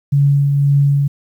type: tone with tremolo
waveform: sine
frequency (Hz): 141.4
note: C#3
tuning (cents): +35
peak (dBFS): -8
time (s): 0.12-1.08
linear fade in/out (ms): 10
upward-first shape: triangle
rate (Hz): 1.9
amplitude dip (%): 35
effects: 8-bit